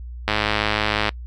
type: click train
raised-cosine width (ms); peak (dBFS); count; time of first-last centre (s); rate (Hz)
0.3; -3; 87; 0.28-1.091; 106
effects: noise-tail reverb RT60 0.1 s tail -25 dB re dry + added 60 Hz sine -31 dBFS peak until 1.26 s